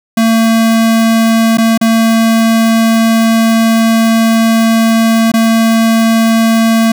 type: tone with dropouts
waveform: square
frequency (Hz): 225.9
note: A3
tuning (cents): +46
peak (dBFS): -7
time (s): 0.17-6.92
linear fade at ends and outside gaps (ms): 5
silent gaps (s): 1.573-1.582 / 1.777-1.812 / 5.318-5.338
effects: none